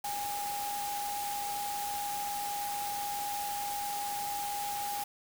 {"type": "tone in noise", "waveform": "sine", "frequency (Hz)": 817, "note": "G#5", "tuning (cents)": -29, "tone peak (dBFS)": -34, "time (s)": [0.04, 5.04], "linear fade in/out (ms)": 5, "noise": "white", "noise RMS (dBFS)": -40, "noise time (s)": [0.04, 5.04], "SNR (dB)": 3, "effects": []}